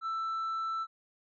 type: tone with tanh clipping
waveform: sine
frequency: 1327 Hz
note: E6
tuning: 11 cents sharp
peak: -32 dBFS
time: 0.01-0.87 s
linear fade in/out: 50 ms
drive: 2 dB
effects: none